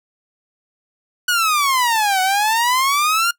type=exponential two-way sweep; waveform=sawtooth; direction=down then up; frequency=1480 to 740 to 1420 Hz; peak=-11 dBFS; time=1.28-3.31 s; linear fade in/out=5 ms; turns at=2.21 s; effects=noise-tail reverb RT60 0.1 s tail -22 dB re dry